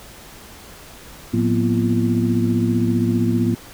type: tone cluster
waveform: sine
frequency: 110.2 / 179.4 / 237.9 / 253.2 / 340.2 Hz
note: A2 / F3 / A#3 / B3 / F4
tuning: +3 / +47 / +35 / +43 / -45 cents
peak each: -21 / -24 / -19 / -25 / -24 dBFS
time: 1.33-3.55 s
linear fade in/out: 10 ms
effects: pink hiss -41 dBFS RMS until 3.73 s